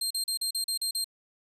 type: tone bursts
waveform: 25% pulse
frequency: 4186 Hz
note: C8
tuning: in tune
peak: -23 dBFS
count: 8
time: 0.01-1.044 s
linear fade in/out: 5 ms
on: 96 ms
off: 38 ms
effects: none